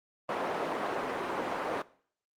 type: band-pass noise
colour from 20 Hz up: white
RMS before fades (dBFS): -33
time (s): 0.29-1.82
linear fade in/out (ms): 2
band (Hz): 310 to 940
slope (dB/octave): 12
effects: noise-tail reverb RT60 0.5 s tail -19 dB re dry + Opus 24 kbps